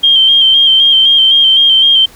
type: tone with vibrato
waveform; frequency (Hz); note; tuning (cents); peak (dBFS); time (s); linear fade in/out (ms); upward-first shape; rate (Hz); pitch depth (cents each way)
sine; 3170; G7; +19; -4; 0.03-2.06; 10; square; 3.9; 28
effects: pink hiss -39 dBFS RMS until 2.15 s